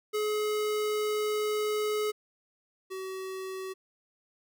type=tone pair in turn; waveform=square; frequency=424 / 378.8 Hz; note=G#4 / F#4; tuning=+36 / +41 cents; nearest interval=major second; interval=195 cents; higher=first; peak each=-28 / -36 dBFS; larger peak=first; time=0.13-2.12 / 2.9-3.74 s; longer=first; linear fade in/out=20 ms; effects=none